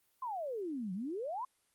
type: exponential two-way sweep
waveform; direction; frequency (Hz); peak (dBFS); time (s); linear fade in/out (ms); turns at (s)
sine; down then up; 1070 to 176.6 to 1070; -36; 0.22-1.45; 5; 0.93
effects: white hiss -74 dBFS RMS until 1.74 s + Opus 32 kbps